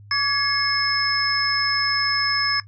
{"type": "tone cluster", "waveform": "sine", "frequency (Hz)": [1143, 1684, 2167, 5210], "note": ["D6", "G#6", "C#7", "E8"], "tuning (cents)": [-47, 24, -40, -21], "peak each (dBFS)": [-26, -23, -27, -22], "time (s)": [0.11, 2.6], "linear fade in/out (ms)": 2, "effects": ["noise-tail reverb RT60 0.1 s tail -17 dB re dry", "added 102 Hz sine -42 dBFS peak until 2.67 s"]}